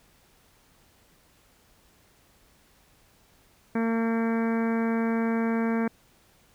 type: harmonic tone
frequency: 227.7 Hz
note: A#3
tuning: 40 cents flat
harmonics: 1 / 2 / 3 / 4 / 5 / 6 / 7 / 8 / 9 / 10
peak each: -24 / -31 / -37 / -38 / -41 / -42 / -39 / -44 / -46 / -44 dBFS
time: 3.75-5.88 s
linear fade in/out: 5 ms
effects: pink hiss -61 dBFS RMS until 6.54 s